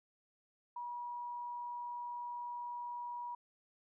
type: tone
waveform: sine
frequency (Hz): 964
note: B5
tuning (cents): -42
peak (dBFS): -40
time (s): 0.76-3.35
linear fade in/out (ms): 5
effects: none